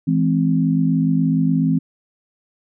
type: chord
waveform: sine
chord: E augmented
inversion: none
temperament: equal with one note detuned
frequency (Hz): 164.81 / 211.8 / 261.6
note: E3 / G#3 / B#3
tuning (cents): 0 / +34 / 0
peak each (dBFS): -17 / -23 / -18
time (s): 0.07-1.79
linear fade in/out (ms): 10
effects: none